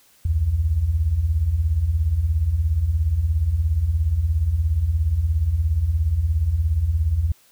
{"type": "beating tone pair", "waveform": "sine", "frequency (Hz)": [65.7, 82.7], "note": ["C2", "E2"], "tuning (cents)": [8, 6], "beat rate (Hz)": 17, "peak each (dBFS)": [-24, -18], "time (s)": [0.25, 7.32], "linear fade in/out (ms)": 5, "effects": ["white hiss -56 dBFS RMS until 7.51 s"]}